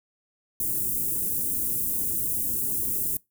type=band-stop noise; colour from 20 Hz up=white; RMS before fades=-27 dBFS; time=0.6-3.17 s; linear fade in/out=2 ms; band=360 to 9400 Hz; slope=24 dB/octave; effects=noise-tail reverb RT60 0.2 s tail -23 dB re dry